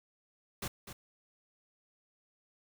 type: noise with echo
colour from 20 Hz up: pink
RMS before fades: -38 dBFS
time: 0.62-0.68 s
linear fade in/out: 5 ms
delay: 250 ms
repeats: 1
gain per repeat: -9 dB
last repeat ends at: 0.93 s
effects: none